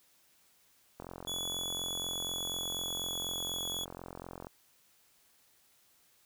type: click train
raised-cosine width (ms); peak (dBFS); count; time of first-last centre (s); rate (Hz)
1; -29; 154; 1-4.469; 44.1
type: tone with pitch glide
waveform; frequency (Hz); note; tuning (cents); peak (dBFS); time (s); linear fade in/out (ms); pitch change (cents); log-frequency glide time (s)
sawtooth; 3400 to 3378; G#7 to G#7; +40 to +29; -32; 1.27-3.85; 10; -11; 1.7-3.62
effects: white hiss -67 dBFS RMS until 6.25 s